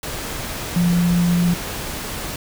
sine tone in noise, 174.3 Hz, F3, 3 cents flat, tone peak -14 dBFS, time 0.76-1.54 s, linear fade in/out 2 ms, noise pink, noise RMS -28 dBFS, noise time 0.03-2.36 s, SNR +11 dB, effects none

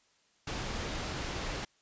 pink low-pass noise, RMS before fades -37 dBFS, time 0.47-1.65 s, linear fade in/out 5 ms, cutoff 6700 Hz, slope 12 dB/octave, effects white hiss -69 dBFS RMS until 1.81 s + resampled to 16000 Hz

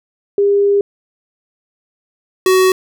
sine / square tone pair in turn, 402.9 / 374 Hz, G4 / F#4, +48 / +19 cents, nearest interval minor second, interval 129 cents, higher first, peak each -9 dBFS, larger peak neither, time 0.38-0.81 / 2.46-2.72 s, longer first, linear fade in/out 2 ms, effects none

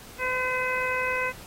harmonic tone, 509 Hz, C5, 48 cents flat, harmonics 1 / 2 / 3 / 4 / 5, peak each -31 / -31 / -31 / -31 / -31 dBFS, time 0.18-1.33 s, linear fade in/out 50 ms, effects pink hiss -46 dBFS RMS until 1.46 s + AAC 48 kbps

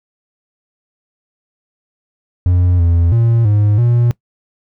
triangle tone with pitch steps, 89.3 / 85.1 / 116 / 104.1 / 119.6 Hz, F2 / F2 / A#2 / G#2 / A#2, +39 / -44 / -8 / +5 / +45 cents, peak -7 dBFS, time 2.46-4.11 s, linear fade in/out 0 ms, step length 330 ms, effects noise-tail reverb RT60 0.1 s tail -21 dB re dry

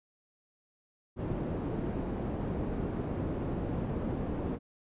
white low-pass noise, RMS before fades -34 dBFS, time 1.16-4.59 s, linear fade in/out 50 ms, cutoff 330 Hz, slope 12 dB/octave, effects resampled to 8000 Hz

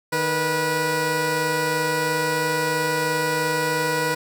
15% pulse tone pair together, 154.8 / 487.4 Hz, D#3 / B4, -9 / -23 cents, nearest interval octave + minor sixth, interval 1986 cents, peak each -21 / -15 dBFS, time 0.12-4.15 s, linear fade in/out 10 ms, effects none

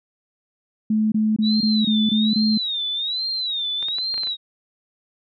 sine tone bursts, 216.3 Hz, A3, 29 cents flat, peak -16 dBFS, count 7, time 0.9-2.578 s, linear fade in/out 5 ms, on 220 ms, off 23 ms
sine tone with vibrato, 3824 Hz, A#7, 43 cents sharp, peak -22 dBFS, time 1.42-4.37 s, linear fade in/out 50 ms, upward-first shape sine, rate 1.2 Hz, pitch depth 160 cents each way
clicks, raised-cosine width 0.3 ms, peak -21 dBFS, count 7, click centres 3.827 / 3.885 / 3.984 / 4.142 / 4.179 / 4.234 / 4.272 s
effects none

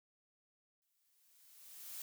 blue noise with exponential growth, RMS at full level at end -45 dBFS, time 0.82-2.02 s, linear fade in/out 1 ms, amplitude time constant 260 ms, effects none

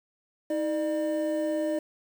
triangle tone pair together, 317.4 / 600 Hz, D#4 / D5, +35 / +37 cents, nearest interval major seventh, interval 1102 cents, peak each -27 / -26 dBFS, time 0.5-1.79 s, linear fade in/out 5 ms, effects 8-bit

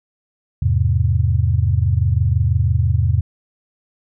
sine chord, E augmented, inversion none, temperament just, 82.41 / 103.01 / 128.76 Hz, E2 / G#2 / B#2, 0 / -14 / -27 cents, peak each -17 / -17 / -19 dBFS, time 0.62-3.21 s, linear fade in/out 5 ms, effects none

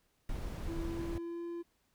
brown noise, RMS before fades -39 dBFS, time 0.29-1.18 s, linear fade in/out 2 ms
triangle tone with pitch glide, 333 to 341.8 Hz, E4 to F4, +18 to -37 cents, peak -36 dBFS, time 0.67-1.63 s, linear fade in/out 20 ms, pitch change +45 cents, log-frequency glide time 0.85-1.44 s
effects pink hiss -75 dBFS RMS until 1.94 s

